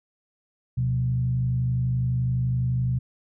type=tone with frequency modulation; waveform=sine; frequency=125.2 Hz; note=B2; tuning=24 cents sharp; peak=-21 dBFS; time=0.77-2.99 s; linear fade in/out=10 ms; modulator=51.8 Hz; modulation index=0.51; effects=none